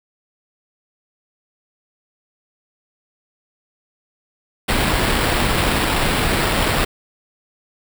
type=noise with sample-and-hold; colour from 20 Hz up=pink; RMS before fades=-18 dBFS; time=4.68-6.85 s; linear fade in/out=10 ms; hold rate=6300 Hz; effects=none